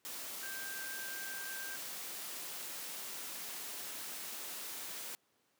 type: tone in noise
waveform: sine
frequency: 1576 Hz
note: G6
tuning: 9 cents sharp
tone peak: -44 dBFS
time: 0.43-1.76 s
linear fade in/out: 0 ms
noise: white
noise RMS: -44 dBFS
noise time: 0.05-5.15 s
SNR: -3 dB
effects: pink hiss -75 dBFS RMS until 5.59 s + high-pass 200 Hz 12 dB/octave